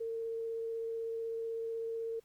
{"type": "tone with vibrato", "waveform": "sine", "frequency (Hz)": 455, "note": "A#4", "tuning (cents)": -42, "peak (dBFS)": -35, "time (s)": [0, 2.2], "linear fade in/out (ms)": 10, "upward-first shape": "sine", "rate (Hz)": 16, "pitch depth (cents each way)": 8, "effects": ["pink hiss -70 dBFS RMS until 2.24 s"]}